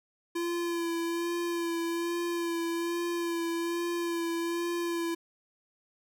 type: tone with vibrato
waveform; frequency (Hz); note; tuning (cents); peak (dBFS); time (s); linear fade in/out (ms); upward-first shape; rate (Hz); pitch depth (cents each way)
square; 340; F4; -46; -30; 0.35-5.15; 10; sine; 1.2; 23
effects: none